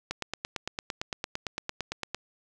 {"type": "click train", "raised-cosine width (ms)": 0.2, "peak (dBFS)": -14, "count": 19, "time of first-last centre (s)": [0.11, 2.146], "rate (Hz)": 8.84, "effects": []}